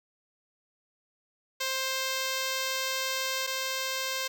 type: tone pair in turn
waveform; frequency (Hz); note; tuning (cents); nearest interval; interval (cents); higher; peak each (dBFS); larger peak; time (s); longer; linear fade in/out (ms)
5% pulse; 526 / 526; C5 / C5; +9 / +9; unison; 0; neither; -17 / -18; first; 1.6-3.47 / 3.47-4.28; first; 10
effects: none